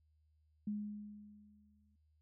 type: tone with exponential decay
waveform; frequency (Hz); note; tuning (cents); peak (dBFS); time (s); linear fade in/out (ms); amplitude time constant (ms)
sine; 208.4; G#3; +6; -35; 0.67-1.96; 5; 280
effects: added 77 Hz sine -70 dBFS peak until 2.21 s